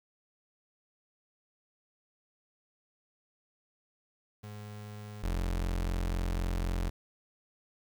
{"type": "tone pair in turn", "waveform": "35% pulse", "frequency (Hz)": [104.9, 43.89], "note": ["G#2", "F1"], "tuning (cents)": [18, 9], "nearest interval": "octave + minor third", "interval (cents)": 1509, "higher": "first", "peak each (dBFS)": [-40, -28], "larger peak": "second", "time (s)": [[4.43, 5.23], [5.23, 6.9]], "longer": "second", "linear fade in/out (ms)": 10, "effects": ["10-bit"]}